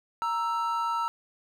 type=tone pair together; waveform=triangle; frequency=932.3 / 1322.7 Hz; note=A#5 / E6; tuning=0 / +5 cents; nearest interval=tritone; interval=605 cents; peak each=-27 dBFS; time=0.22-1.08 s; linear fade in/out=0 ms; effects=none